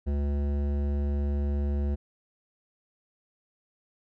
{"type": "tone with hard clipping", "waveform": "sine", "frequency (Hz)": 71.5, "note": "D2", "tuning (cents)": -46, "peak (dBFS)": -27, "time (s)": [0.06, 1.96], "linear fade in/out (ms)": 20, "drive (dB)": 14, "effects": []}